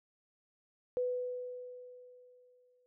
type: tone with exponential decay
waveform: sine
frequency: 497.3 Hz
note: B4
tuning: 12 cents sharp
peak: -29 dBFS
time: 0.97-2.86 s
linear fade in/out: 0 ms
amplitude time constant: 410 ms
effects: none